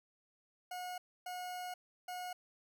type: tone bursts at uneven times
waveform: 40% pulse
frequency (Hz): 724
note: F#5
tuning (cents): -38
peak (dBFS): -40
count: 3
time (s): 0.71-0.98 / 1.26-1.74 / 2.08-2.33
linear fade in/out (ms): 5
effects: none